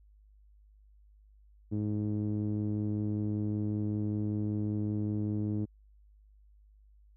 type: tone with low-pass filter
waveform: sawtooth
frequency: 105.2 Hz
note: G#2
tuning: 23 cents sharp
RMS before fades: -32 dBFS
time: 1.71-5.66 s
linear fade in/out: 20 ms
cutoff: 300 Hz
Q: 2.5
effects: added 51 Hz sine -57 dBFS peak until 7.16 s